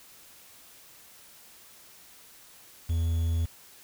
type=tone with quantisation; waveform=triangle; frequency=82.8 Hz; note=E2; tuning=8 cents sharp; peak=-22 dBFS; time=2.89-3.46 s; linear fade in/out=10 ms; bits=8; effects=white hiss -53 dBFS RMS until 3.83 s